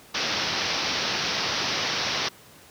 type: low-pass noise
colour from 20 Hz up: white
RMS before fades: -27 dBFS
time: 0.14-2.29 s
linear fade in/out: 10 ms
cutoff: 5800 Hz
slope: 96 dB/octave
effects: pink hiss -50 dBFS RMS until 2.7 s + high-pass 100 Hz 12 dB/octave